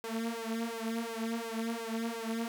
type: tone with flanger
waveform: sawtooth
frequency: 228 Hz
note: A#3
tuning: 38 cents flat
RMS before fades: -36 dBFS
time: 0.04-2.48 s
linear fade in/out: 0 ms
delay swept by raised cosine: 1.9 to 5 ms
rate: 2.8 Hz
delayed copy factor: +1
effects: none